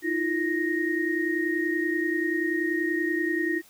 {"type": "tone cluster", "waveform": "sine", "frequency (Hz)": [316.5, 346.9, 1864], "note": ["D#4", "F4", "A#6"], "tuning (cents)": [30, -12, -1], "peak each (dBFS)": -28, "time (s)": [0.02, 3.62], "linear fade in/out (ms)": 50, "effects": ["white hiss -55 dBFS RMS until 3.69 s"]}